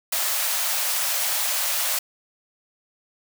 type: high-pass noise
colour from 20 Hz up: white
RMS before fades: -24 dBFS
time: 0.12-1.99 s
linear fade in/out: 5 ms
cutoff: 530 Hz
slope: 96 dB/octave
effects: none